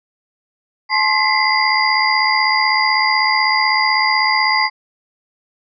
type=tone cluster; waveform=sine; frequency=860 / 1060 / 2009 / 2085 / 4809 Hz; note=A5 / C6 / B6 / C7 / D8; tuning=-40 / +22 / +29 / -7 / +40 cents; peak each=-19 dBFS; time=0.89-4.7 s; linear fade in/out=50 ms; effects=none